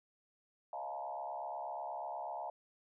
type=tone with frequency modulation; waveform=sine; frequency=776 Hz; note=G5; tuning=18 cents flat; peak=-39 dBFS; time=0.73-2.5 s; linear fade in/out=2 ms; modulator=68.2 Hz; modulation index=2.4; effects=none